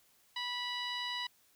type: tone with low-pass filter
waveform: 15% pulse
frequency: 981 Hz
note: B5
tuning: 12 cents flat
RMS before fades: -38 dBFS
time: 0.36-1.27 s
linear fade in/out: 5 ms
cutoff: 4300 Hz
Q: 2.3
effects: white hiss -68 dBFS RMS until 1.55 s